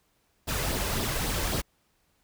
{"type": "noise with flanger", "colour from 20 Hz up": "pink", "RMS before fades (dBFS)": -29, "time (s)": [0.47, 1.62], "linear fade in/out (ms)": 20, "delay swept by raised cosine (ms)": [0.21, 2.01], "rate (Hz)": 3.7, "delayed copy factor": 0.5, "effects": ["pink hiss -70 dBFS RMS until 2.23 s"]}